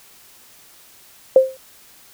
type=tone with exponential decay; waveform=sine; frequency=525 Hz; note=C5; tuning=6 cents sharp; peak=-3 dBFS; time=1.36-1.57 s; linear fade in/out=2 ms; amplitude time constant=45 ms; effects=white hiss -48 dBFS RMS until 2.13 s